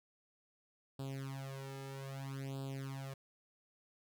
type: tone with flanger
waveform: sawtooth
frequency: 135.7 Hz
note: C#3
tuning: 36 cents flat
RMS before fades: -44 dBFS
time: 0.99-3.14 s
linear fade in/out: 5 ms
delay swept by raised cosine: 0.24 to 2.34 ms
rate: 0.62 Hz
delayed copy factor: +1
effects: none